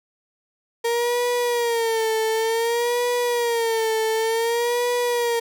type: tone with vibrato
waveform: 35% pulse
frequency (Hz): 463.7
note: A#4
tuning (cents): -9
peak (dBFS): -18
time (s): 0.84-5.4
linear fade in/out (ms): 10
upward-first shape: sine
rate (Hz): 0.55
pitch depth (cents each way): 85
effects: none